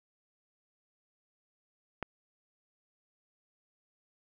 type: click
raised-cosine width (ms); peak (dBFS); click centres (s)
0.5; -19; 2.027
effects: none